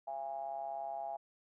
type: ring-modulated tone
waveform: triangle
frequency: 69.5 Hz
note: C#2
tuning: 5 cents sharp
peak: -33 dBFS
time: 0.07-1.17 s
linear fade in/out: 10 ms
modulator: 749 Hz
effects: none